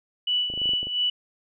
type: tone with tremolo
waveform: sine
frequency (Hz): 2960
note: F#7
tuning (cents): 0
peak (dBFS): -20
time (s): 0.27-1.1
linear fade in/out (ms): 5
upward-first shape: sine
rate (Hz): 2.9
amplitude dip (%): 65
type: clicks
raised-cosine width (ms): 2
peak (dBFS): -26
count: 9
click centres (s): 0.501 / 0.538 / 0.576 / 0.617 / 0.657 / 0.692 / 0.735 / 0.83 / 0.87
effects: none